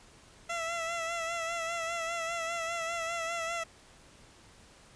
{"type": "tone with vibrato", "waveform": "15% pulse", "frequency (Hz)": 669, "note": "E5", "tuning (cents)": 25, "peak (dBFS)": -26, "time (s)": [0.49, 3.64], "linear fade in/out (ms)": 10, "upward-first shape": "sine", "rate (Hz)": 5, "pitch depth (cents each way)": 41, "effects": ["pink hiss -57 dBFS RMS until 4.95 s", "resampled to 22050 Hz"]}